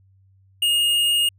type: tone with hard clipping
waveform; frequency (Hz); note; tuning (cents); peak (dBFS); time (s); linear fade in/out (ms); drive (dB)
triangle; 2849; F7; +34; -18; 0.62-1.29; 5; 14
effects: added 96 Hz sine -53 dBFS peak until 1.38 s